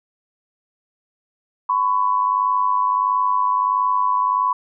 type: tone pair together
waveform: sine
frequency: 1007.2 / 1108.7 Hz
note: B5 / C#6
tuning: +34 / 0 cents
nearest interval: major second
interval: 166 cents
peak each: -17 / -21 dBFS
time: 1.69-4.53 s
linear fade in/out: 5 ms
effects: none